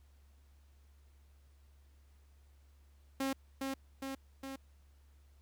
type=tone with echo; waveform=sawtooth; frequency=269.5 Hz; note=C#4; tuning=49 cents flat; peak=-29 dBFS; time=3.2-3.33 s; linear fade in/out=5 ms; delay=410 ms; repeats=3; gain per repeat=-3 dB; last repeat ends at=4.56 s; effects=added 70 Hz sine -60 dBFS peak until 5.41 s + pink hiss -74 dBFS RMS until 5.41 s